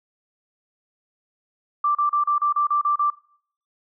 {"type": "tone bursts", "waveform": "sine", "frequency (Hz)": 1174.7, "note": "D6", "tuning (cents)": 0, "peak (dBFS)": -17, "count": 9, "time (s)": [1.84, 3.102], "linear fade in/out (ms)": 5, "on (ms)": 110, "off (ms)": 34, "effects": ["noise-tail reverb RT60 0.6 s tail -22 dB re dry"]}